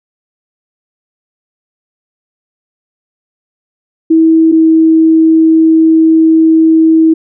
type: tone pair in turn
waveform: sine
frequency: 323.3 / 321.7 Hz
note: E4 / E4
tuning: -34 / -42 cents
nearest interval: unison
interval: 8 cents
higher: first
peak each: -3 dBFS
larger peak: neither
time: 4.1-4.52 / 4.52-7.14 s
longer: second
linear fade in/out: 10 ms
effects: none